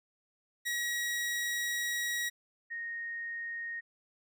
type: tone pair in turn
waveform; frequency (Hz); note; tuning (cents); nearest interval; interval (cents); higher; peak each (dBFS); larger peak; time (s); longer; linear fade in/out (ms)
sawtooth / sine; 1909 / 1860; A#6 / A#6; +41 / -4; unison; 45; first; -28 / -36; first; 0.65-2.3 / 2.7-3.81; first; 20
effects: none